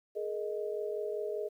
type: chord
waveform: sine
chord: Ab suspended second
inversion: none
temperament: equal with one note detuned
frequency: 421.1 / 466.2 / 622.3 Hz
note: Ab4 / Bb4 / Eb5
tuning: +24 / 0 / 0 cents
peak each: -35 / -40 / -39 dBFS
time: 0.15-1.49 s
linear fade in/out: 20 ms
effects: 11-bit